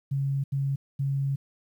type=tone bursts at uneven times; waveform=sine; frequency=137.9 Hz; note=C#3; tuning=9 cents flat; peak=-24 dBFS; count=3; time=0.11-0.44 / 0.52-0.76 / 0.99-1.36 s; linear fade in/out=10 ms; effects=10-bit